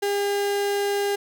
35% pulse tone, 403.8 Hz, G#4, 49 cents flat, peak -20 dBFS, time 0.02-1.16 s, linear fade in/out 10 ms, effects none

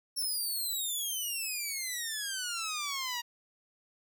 10% pulse exponential sweep, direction down, 5470 to 940 Hz, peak -25 dBFS, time 0.16-3.22 s, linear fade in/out 20 ms, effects none

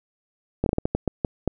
slowing click train, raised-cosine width 2 ms, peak -8 dBFS, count 10, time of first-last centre 0.64-1.477 s, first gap 22 ms, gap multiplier 1.34, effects none

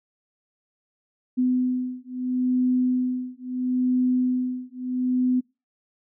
sine beating tone pair, 252 / 252.75 Hz, B3 / B3, +35 / +40 cents, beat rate 0.75 Hz, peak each -24 dBFS, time 1.37-5.41 s, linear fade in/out 20 ms, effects noise-tail reverb RT60 0.3 s tail -26 dB re dry

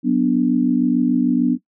sine chord, B minor, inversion second, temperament equal, 185 / 246.9 / 293.7 Hz, F#3 / B3 / D4, 0 / 0 / 0 cents, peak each -22 / -16 / -18 dBFS, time 0.03-1.58 s, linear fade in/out 50 ms, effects noise-tail reverb RT60 0.1 s tail -17 dB re dry

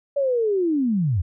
sine linear sweep, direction down, 575 to 76.9 Hz, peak -18 dBFS, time 0.16-1.22 s, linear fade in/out 10 ms, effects none

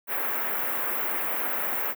white band-stop noise, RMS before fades -28 dBFS, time 0.07-1.95 s, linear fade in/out 50 ms, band 2100 to 15000 Hz, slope 24 dB/octave, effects high-pass 300 Hz 12 dB/octave

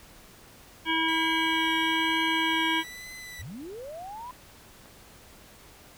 harmonic tone, 323.9 Hz, E4, 30 cents flat, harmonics 1 / 3 / 5 / 7 / 9 / 10, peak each -30 / -29 / -31 / -30 / -34 / -31 dBFS, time 0.85-2.84 s, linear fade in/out 50 ms
sawtooth tone with vibrato, 1975.5 Hz, B6, in tune, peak -37 dBFS, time 1.08-3.42 s, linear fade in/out 5 ms, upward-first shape triangle, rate 1.1 Hz, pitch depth 50 cents each way
clicks, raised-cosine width 0.5 ms, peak -36 dBFS, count 5, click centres 1.958 / 2.71 / 2.849 / 4.296 / 4.858 s
sine linear sweep, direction up, 59.5 to 1018 Hz, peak -37 dBFS, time 3.39-4.31 s, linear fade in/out 0 ms
effects pink hiss -52 dBFS RMS until 5.97 s

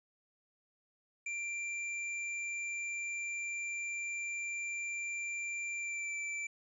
square tone with pitch glide, 2363 to 2333 Hz, D7 to D7, +10 to -12 cents, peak -37 dBFS, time 1.26-6.47 s, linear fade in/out 5 ms, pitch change -22 cents, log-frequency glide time 5.78-6.16 s, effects resampled to 22050 Hz

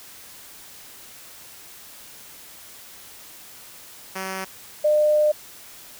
5% pulse / sine tone pair in turn, 189.9 / 602.9 Hz, F#3 / D5, +45 / +45 cents, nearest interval octave + minor sixth, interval 2000 cents, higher second, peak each -17 / -15 dBFS, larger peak second, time 4.15-4.45 / 4.84-5.32 s, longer second, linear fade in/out 10 ms, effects white hiss -44 dBFS RMS until 5.99 s

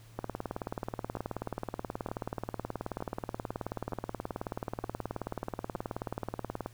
two click trains, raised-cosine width 1 ms, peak -20 / -23 dBFS, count 122 / 6, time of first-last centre 0.19-6.661 / 1.17-5.757 s, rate 18.7 / 1.09 Hz, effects added 113 Hz sine -52 dBFS peak until 6.73 s + pink hiss -60 dBFS RMS until 6.73 s

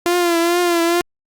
sawtooth tone with vibrato, 344.4 Hz, F4, 24 cents flat, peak -10 dBFS, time 0.06-1.01 s, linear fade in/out 0 ms, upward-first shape triangle, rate 2.3 Hz, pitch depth 57 cents each way, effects Opus 48 kbps

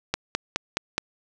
click train, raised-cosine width 0.2 ms, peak -6 dBFS, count 5, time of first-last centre 0.14-0.98 s, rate 4.76 Hz, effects none

